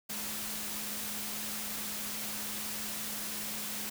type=tone in noise; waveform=sine; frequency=211.2 Hz; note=G#3; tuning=29 cents sharp; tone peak=-47 dBFS; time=0.09-3.9 s; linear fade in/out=10 ms; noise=white; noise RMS=-38 dBFS; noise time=0.09-3.9 s; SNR=-12 dB; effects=none